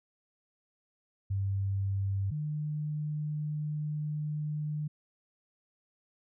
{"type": "tone pair in turn", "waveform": "sine", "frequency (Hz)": [98, 150.78], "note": ["G2", "D3"], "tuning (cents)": [0, 46], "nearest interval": "perfect fifth", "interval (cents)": 746, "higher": "second", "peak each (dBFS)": [-28, -31], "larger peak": "first", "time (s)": [[1.3, 2.31], [2.31, 4.88]], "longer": "second", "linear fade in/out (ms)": 10, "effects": []}